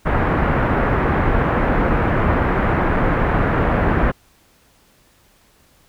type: low-pass noise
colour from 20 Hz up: pink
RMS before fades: -17 dBFS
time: 0.05-4.12 s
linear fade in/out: 20 ms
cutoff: 1800 Hz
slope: 24 dB/octave
effects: pink hiss -55 dBFS RMS until 5.88 s